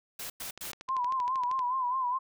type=noise bursts; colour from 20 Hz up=white; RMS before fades=-39 dBFS; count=3; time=0.19-0.718 s; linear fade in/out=5 ms; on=110 ms; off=99 ms
type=click train; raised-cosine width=0.2 ms; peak=-26 dBFS; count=16; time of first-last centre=0.42-1.592 s; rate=12.8 Hz
type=tone with vibrato; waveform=sine; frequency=1015 Hz; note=B5; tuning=47 cents sharp; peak=-27 dBFS; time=0.88-2.19 s; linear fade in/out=20 ms; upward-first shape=sine; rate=4.8 Hz; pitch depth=81 cents each way
effects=none